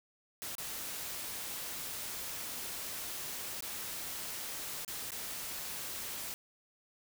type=noise with dropouts; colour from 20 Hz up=white; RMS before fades=-41 dBFS; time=0.42-6.34 s; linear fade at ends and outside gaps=0 ms; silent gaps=0.552-0.582 / 3.607-3.624 / 4.848-4.879 / 5.106-5.119 s; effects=none